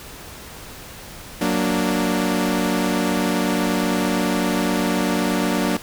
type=chord; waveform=sawtooth; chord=Gb augmented; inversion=none; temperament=equal; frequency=185 / 233.1 / 293.7 Hz; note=Gb3 / Bb3 / D4; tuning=0 / 0 / 0 cents; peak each=-19 dBFS; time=1.41-5.77 s; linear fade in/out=5 ms; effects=pink hiss -38 dBFS RMS until 5.82 s